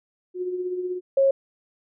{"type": "tone with tremolo", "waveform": "sine", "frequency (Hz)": 362.9, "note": "F#4", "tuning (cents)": -34, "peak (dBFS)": -23, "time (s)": [0.34, 1.01], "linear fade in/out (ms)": 50, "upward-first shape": "triangle", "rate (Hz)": 16, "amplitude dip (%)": 55}
{"type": "tone", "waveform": "sine", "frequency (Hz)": 544, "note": "C#5", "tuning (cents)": -33, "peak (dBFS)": -15, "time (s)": [1.17, 1.31], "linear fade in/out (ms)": 5}
{"effects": []}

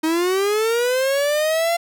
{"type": "linear sweep", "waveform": "45% pulse", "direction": "up", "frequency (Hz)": [311.1, 690], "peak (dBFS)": -17, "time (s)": [0.03, 1.77], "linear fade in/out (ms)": 10, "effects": []}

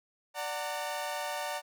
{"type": "chord", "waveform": "sawtooth", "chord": "D augmented", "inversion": "none", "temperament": "equal with one note detuned", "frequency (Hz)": [587.3, 740, 911.6], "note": ["D5", "F#5", "A#5"], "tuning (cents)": [0, 0, -39], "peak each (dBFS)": [-34, -35, -34], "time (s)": [0.34, 1.62], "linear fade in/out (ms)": 50, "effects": []}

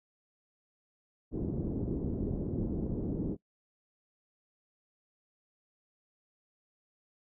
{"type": "low-pass noise", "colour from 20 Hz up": "white", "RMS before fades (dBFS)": -34, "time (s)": [1.31, 3.37], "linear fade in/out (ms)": 50, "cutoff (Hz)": 350, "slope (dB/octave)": 24, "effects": ["noise-tail reverb RT60 0.1 s tail -21 dB re dry"]}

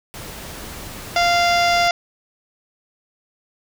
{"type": "noise", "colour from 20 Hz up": "pink", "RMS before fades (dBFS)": -34, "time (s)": [0.14, 1.88], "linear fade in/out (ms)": 0}
{"type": "harmonic tone", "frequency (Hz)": 695, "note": "F5", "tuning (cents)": -9, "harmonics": [1, 2, 3, 4, 5, 6, 7, 8, 9, 10], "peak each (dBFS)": [-16, -23, -22, -28, -27, -35, -26, -31, -37, -37], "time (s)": [1.16, 1.91], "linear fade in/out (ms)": 2}
{"effects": []}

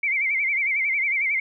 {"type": "tone with vibrato", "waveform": "sine", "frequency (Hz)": 2200, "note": "C#7", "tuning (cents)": -14, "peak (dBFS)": -20, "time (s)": [0.03, 1.4], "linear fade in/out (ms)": 5, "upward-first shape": "sine", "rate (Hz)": 11, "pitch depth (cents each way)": 110, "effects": []}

